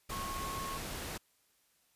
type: tone in noise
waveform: sine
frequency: 1092 Hz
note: C#6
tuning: 26 cents flat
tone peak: -39 dBFS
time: 0.11-0.78 s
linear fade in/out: 10 ms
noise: pink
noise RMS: -41 dBFS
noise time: 0.09-1.18 s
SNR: -1 dB
effects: white hiss -72 dBFS RMS until 1.95 s + resampled to 32000 Hz